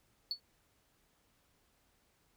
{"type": "tone with exponential decay", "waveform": "sine", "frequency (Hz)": 4435, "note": "C#8", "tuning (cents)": 0, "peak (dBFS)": -28, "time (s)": [0.31, 0.4], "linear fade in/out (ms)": 1, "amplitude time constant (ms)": 18, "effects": ["tanh soft clip ceiling -29 dBFS", "pink hiss -73 dBFS RMS until 2.36 s"]}